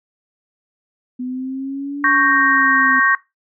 sine exponential two-way sweep, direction up then down, 249.3 to 289 to 259.2 Hz, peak -22 dBFS, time 1.19-3 s, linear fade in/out 10 ms, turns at 2.05 s
sine chord, G diminished, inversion second, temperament equal, 1108.7 / 1568 / 1864.7 Hz, Db6 / G6 / Bb6, 0 / 0 / 0 cents, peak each -16 dBFS, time 2.04-3.15 s, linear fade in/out 2 ms
effects noise-tail reverb RT60 0.2 s tail -18 dB re dry

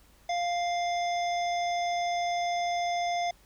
harmonic tone with a mistuned harmonic, 698.5 Hz, F5, in tune, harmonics 1 / 3 / 5 / 7 / 9, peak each -27 / -37 / -41 / -44 / -46 dBFS, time 0.29-3.31 s, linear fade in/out 5 ms, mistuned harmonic 7, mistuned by +84 cents, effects added 50 Hz sine -61 dBFS peak until 3.45 s + pink hiss -61 dBFS RMS until 3.45 s

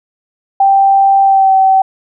sine tone with pitch glide, 784 to 767 Hz, G5 to G5, 0 to -38 cents, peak -5 dBFS, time 0.6-1.82 s, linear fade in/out 5 ms, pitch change -38 cents, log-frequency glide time 1.23-1.54 s, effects none

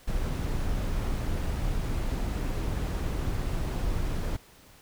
brown noise, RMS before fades -29 dBFS, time 0.07-4.37 s, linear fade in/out 10 ms, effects pink hiss -55 dBFS RMS until 4.81 s

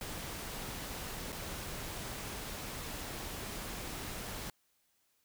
pink noise with dropouts, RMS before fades -42 dBFS, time 0.01-4.5 s, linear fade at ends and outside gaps 2 ms, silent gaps 1.322-1.326 s, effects white hiss -75 dBFS RMS until 5.24 s

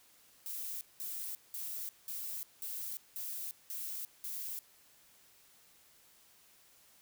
violet noise bursts, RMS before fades -41 dBFS, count 8, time 0.46-4.59 s, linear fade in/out 0 ms, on 350 ms, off 190 ms, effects white hiss -64 dBFS RMS until 7.01 s

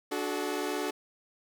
sawtooth chord, D major, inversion none, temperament equal with one note detuned, 293.7 / 370 / 430.7 Hz, D4 / F#4 / A4, 0 / 0 / -37 cents, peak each -31 dBFS, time 0.11-0.91 s, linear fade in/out 10 ms, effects none

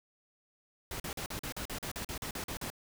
pink noise bursts, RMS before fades -39 dBFS, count 14, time 0.91-2.702 s, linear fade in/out 2 ms, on 89 ms, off 42 ms, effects none

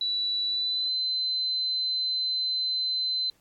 sine tone with pitch glide, 3946 to 4050 Hz, B7 to B7, -2 to +43 cents, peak -25 dBFS, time 0.01-3.3 s, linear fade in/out 2 ms, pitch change +45 cents, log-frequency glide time 0.48-0.91 s, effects pink hiss -66 dBFS RMS until 3.4 s + AAC 64 kbps

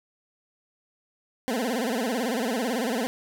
20% pulse tone with vibrato, 239.3 Hz, A#3, 46 cents sharp, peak -20 dBFS, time 1.48-3.07 s, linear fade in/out 0 ms, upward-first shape sine, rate 18 Hz, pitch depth 190 cents each way, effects none

